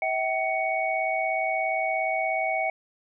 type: tone cluster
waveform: sine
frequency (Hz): 646 / 763 / 2232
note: E5 / G5 / C#7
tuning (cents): -35 / -47 / +11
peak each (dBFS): -28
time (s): 0.02-2.7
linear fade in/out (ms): 2
effects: none